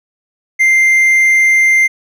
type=tone; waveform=triangle; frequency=2093 Hz; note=C7; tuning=in tune; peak=-5 dBFS; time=0.59-1.88 s; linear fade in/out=20 ms; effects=none